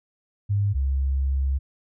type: tone pair in turn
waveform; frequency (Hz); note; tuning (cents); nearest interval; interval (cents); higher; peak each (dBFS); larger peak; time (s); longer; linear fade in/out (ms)
sine; 101.3 / 67.61; G#2 / C#2; -43 / -43; perfect fifth; 700; first; -19 / -20; first; 0.49-0.74 / 0.74-1.59; second; 20
effects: none